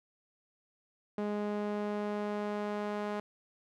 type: tone with band-pass filter sweep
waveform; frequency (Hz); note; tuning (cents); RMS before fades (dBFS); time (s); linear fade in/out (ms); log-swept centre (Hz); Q
sawtooth; 207.7; G#3; 0; -35; 1.18-3.2; 2; 430 to 740; 0.72
effects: none